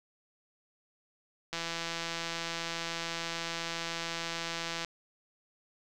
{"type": "click train", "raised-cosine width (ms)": 0.2, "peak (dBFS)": -18, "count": 555, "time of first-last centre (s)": [1.53, 4.847], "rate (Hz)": 167, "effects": []}